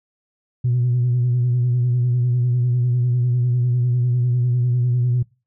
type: tone with vibrato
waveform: sine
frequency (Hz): 122.8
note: B2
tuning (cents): -9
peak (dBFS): -14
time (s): 0.64-5.23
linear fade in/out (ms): 10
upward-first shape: sine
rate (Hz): 10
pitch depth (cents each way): 39
effects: noise-tail reverb RT60 0.3 s tail -24 dB re dry + tanh soft clip ceiling -12 dBFS

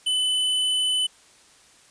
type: tone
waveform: square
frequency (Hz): 3011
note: F#7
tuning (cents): +30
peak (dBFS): -21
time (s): 0.06-1.07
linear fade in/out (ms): 10
effects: white hiss -54 dBFS RMS until 1.9 s + resampled to 22050 Hz

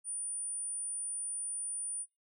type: tone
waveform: sine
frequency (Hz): 9400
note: D9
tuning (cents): +1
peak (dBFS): -36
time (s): 0.04-2.06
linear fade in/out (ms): 50
effects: noise-tail reverb RT60 0.2 s tail -20 dB re dry

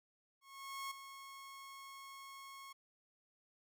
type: tone with ADSR envelope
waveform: sawtooth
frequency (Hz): 1092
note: C#6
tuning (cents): -26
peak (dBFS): -37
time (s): 0.41-2.73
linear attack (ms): 500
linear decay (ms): 8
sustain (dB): -10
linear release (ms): 10
effects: none

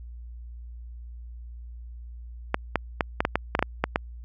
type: clicks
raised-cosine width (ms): 0.5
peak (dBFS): -6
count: 11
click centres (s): 2.544 / 2.757 / 3.008 / 3.205 / 3.251 / 3.356 / 3.551 / 3.592 / 3.626 / 3.84 / 3.959
effects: added 59 Hz sine -38 dBFS peak until 4.24 s

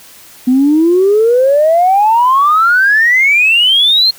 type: exponential sweep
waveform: sine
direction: up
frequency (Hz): 246.9 to 4262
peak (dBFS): -5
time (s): 0.47-4.11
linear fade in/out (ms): 10
effects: tanh soft clip ceiling -1 dBFS + white hiss -38 dBFS RMS until 4.18 s

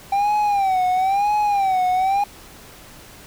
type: tone with vibrato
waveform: triangle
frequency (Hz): 784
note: G5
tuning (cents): 0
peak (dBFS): -14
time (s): 0.12-2.24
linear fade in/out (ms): 5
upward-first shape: sine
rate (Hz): 1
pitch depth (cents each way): 120
effects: pink hiss -43 dBFS RMS until 3.26 s

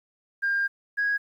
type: tone pair in turn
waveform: sine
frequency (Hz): 1604 / 1652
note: G6 / G#6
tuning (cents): +39 / -10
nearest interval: minor second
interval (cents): 51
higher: second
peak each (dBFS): -21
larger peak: neither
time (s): 0.42-0.68 / 0.97-1.18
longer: first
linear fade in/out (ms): 20
effects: tanh soft clip ceiling -18 dBFS + 10-bit

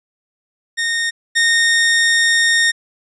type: tone pair in turn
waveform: sawtooth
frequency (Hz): 1844 / 1844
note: A#6 / A#6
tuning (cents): -19 / -19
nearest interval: unison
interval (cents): 0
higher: neither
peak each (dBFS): -13 / -8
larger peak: second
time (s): 0.77-1.11 / 1.35-2.72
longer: second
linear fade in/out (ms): 20
effects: resampled to 22050 Hz

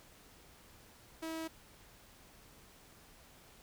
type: tone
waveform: sawtooth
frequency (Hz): 322.9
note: E4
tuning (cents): -36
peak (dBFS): -35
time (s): 1.22-1.48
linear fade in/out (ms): 10
effects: pink hiss -60 dBFS RMS until 3.62 s

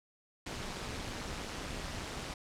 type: noise with amplitude modulation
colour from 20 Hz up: pink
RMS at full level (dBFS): -37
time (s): 0.46-2.34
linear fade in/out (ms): 5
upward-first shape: sine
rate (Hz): 211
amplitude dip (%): 75
effects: low-pass 7000 Hz 12 dB/octave

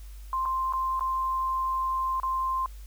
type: tone with dropouts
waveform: sine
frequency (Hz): 1048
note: C6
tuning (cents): +2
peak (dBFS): -25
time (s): 0.33-2.66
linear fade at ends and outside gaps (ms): 1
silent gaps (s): 0.454-0.458 / 0.725-0.735 / 0.995-1.008 / 2.2-2.232
effects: added 50 Hz sine -40 dBFS peak until 2.86 s + white hiss -57 dBFS RMS until 2.86 s

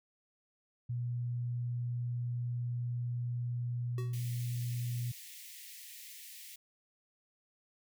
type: tone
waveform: sine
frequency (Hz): 121.1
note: B2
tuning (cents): -34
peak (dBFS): -33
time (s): 0.89-5.12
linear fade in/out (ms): 10
type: tone with exponential decay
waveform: square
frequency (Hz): 375.6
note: F#4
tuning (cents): +26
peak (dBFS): -40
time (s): 3.98-4.25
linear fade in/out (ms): 2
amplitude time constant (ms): 58
type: high-pass noise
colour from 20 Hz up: white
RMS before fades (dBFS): -50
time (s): 4.13-6.56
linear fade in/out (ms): 5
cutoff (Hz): 1800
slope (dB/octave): 96
effects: none

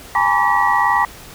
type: tone cluster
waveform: sine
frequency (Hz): 818 / 900 / 999 / 1146 / 1927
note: G#5 / A5 / B5 / D6 / B6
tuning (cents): -26 / +39 / +20 / -43 / -43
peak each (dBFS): -19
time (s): 0.15-1.05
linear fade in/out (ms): 2
effects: pink hiss -38 dBFS RMS until 1.34 s

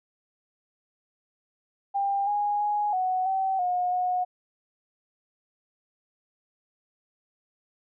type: tone with pitch steps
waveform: sine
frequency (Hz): 796 / 825 / 831 / 742 / 767 / 720 / 727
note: G5 / G#5 / G#5 / F#5 / G5 / F#5 / F#5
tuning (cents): +26 / -12 / +1 / +5 / -38 / -47 / -31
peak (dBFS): -23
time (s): 1.94-4.25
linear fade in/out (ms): 20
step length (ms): 330
effects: none

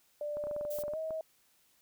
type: tone with pitch glide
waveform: sine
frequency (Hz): 591 to 637.1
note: D5 to D#5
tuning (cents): +11 to +41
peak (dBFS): -34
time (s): 0.21-1.21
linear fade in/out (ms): 2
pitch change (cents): +130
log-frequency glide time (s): 0.91-0.97
type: clicks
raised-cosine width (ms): 1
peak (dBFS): -32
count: 12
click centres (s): 0.37 / 0.439 / 0.47 / 0.512 / 0.564 / 0.611 / 0.651 / 0.787 / 0.837 / 0.881 / 0.936 / 1.107
type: noise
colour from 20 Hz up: violet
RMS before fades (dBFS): -44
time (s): 0.7-0.83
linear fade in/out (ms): 10
effects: white hiss -69 dBFS RMS until 1.81 s

